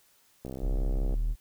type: click train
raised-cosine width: 2 ms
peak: -25 dBFS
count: 46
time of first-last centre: 0.45-1.14 s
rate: 65.2 Hz
type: tone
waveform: triangle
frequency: 39.06 Hz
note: D#1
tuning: 8 cents sharp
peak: -23 dBFS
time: 0.6-1.36 s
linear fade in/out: 50 ms
effects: white hiss -64 dBFS RMS until 1.4 s